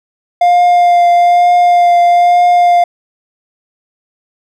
triangle tone with vibrato, 703 Hz, F5, 11 cents sharp, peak -3 dBFS, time 0.41-2.84 s, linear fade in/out 5 ms, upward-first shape triangle, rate 1.1 Hz, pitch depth 15 cents each way, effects none

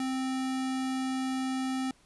square tone, 261.6 Hz, C4, in tune, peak -30 dBFS, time 0-1.91 s, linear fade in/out 2 ms, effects pink hiss -63 dBFS RMS until 2.05 s + resampled to 24000 Hz

